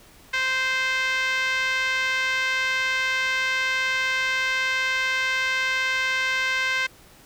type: tone with band-pass filter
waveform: 5% pulse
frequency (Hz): 521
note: C5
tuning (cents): -7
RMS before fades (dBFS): -24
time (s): 0.33-6.87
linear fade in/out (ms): 10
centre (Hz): 1800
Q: 2.2
effects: pink hiss -51 dBFS RMS until 7.25 s